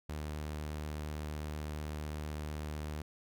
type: tone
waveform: sawtooth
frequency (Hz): 75.7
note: D#2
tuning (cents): -47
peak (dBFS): -34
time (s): 0.09-3.02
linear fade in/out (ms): 5
effects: none